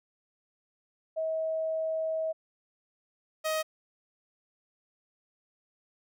sine / sawtooth tone pair in turn, 640 / 628.6 Hz, D#5 / D#5, +49 / +18 cents, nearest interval unison, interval 31 cents, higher first, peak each -28 / -24 dBFS, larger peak second, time 1.16-2.33 / 3.44-3.63 s, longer first, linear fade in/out 20 ms, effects none

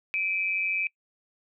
sine tone pair together, 2349 / 2536 Hz, D7 / D#7, 0 / +32 cents, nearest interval minor second, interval 132 cents, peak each -28 dBFS, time 0.14-0.87 s, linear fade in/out 0 ms, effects noise-tail reverb RT60 0.1 s tail -25 dB re dry

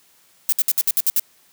violet noise bursts, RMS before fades -17 dBFS, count 8, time 0.49-1.196 s, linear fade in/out 0 ms, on 34 ms, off 62 ms, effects white hiss -56 dBFS RMS until 1.52 s + high-pass 100 Hz 12 dB/octave

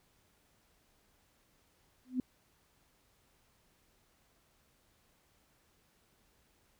sine tone with exponential growth, 253.9 Hz, B3, 48 cents sharp, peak -26 dBFS, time 2.05-2.2 s, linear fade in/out 2 ms, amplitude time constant 32 ms, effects pink hiss -71 dBFS RMS until 6.79 s

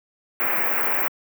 white band-stop noise, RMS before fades -22 dBFS, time 0.4-1.08 s, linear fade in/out 0 ms, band 2400 to 16000 Hz, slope 48 dB/octave, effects high-pass 300 Hz 12 dB/octave

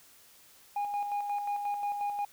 sine tone with tremolo, 818 Hz, G#5, 26 cents flat, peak -26 dBFS, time 0.76-2.25 s, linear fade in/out 5 ms, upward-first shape square, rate 5.6 Hz, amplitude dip 50%, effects tanh soft clip ceiling -28 dBFS + white hiss -58 dBFS RMS until 2.32 s

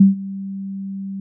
sine tone with ADSR envelope, 195 Hz, G3, 9 cents flat, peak -4 dBFS, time 0-1.2 s, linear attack 8 ms, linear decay 140 ms, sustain -21 dB, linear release 3 ms, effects none

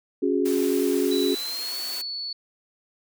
sine chord, C# suspended fourth, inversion none, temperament equal with one note detuned, 277.2 / 365.5 / 415.3 Hz, C#4 / F#4 / G#4, 0 / -21 / 0 cents, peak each -24 / -24 / -25 dBFS, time 0.22-1.35 s, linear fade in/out 10 ms
white high-pass noise, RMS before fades -36 dBFS, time 0.45-2.02 s, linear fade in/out 10 ms, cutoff 240 Hz, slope 48 dB/octave
sine tone with pitch glide, 3951 to 4435 Hz, B7 to C#8, 0 to 0 cents, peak -29 dBFS, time 1.11-2.33 s, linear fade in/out 5 ms, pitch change +200 cents, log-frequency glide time 1.33-1.77 s
effects none

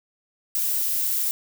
violet noise, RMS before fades -24 dBFS, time 0.55-1.31 s, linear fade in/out 0 ms, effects none

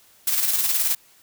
blue noise with tremolo, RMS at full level -20 dBFS, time 0.27-0.95 s, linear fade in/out 5 ms, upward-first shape square, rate 19 Hz, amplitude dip 40%, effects white hiss -55 dBFS RMS until 1.22 s

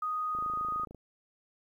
sine tone, 1244.5 Hz, D#6, in tune, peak -30 dBFS, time 0.02-0.85 s, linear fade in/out 5 ms
click train, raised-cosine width 2 ms, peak -34 dBFS, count 17, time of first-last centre 0.35-0.947 s, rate 26.8 Hz
effects 11-bit

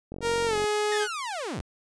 click train, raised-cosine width 2 ms, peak -24 dBFS, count 25, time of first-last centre 0.12-0.642 s, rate 46 Hz
sawtooth tone with pitch glide, 466.2 to 420.2 Hz, A#4 to G#4, 0 to +20 cents, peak -20 dBFS, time 0.21-1.08 s, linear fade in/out 50 ms, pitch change -180 cents, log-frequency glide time 0.46-0.56 s
sawtooth linear sweep, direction down, 1865 to 41.9 Hz, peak -27 dBFS, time 0.92-1.61 s, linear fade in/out 0 ms
effects resampled to 22050 Hz

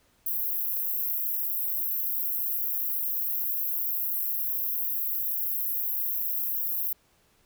pink high-pass noise, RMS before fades -29 dBFS, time 0.26-6.93 s, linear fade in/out 5 ms, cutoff 12000 Hz, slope 96 dB/octave, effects pink hiss -65 dBFS RMS until 7.45 s

